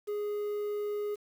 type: tone with quantisation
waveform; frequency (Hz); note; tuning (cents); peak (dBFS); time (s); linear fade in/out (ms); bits
triangle; 415.3; G#4; 0; -29; 0.07-1.16; 20; 9
effects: none